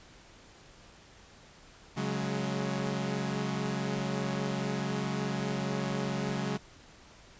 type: chord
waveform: sawtooth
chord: C# suspended fourth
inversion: none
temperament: equal with one note detuned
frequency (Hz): 138.59 / 185 / 209.8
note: C#3 / F#3 / G#3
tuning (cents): 0 / 0 / +18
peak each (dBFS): -31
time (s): 1.96-6.58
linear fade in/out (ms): 20
effects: pink hiss -55 dBFS RMS until 7.39 s + resampled to 16000 Hz